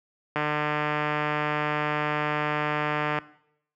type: click train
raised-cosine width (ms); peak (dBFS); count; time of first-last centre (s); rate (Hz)
0.5; -11; 425; 0.36-3.187; 150
effects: noise-tail reverb RT60 0.7 s tail -19 dB re dry + high-pass 100 Hz 12 dB/octave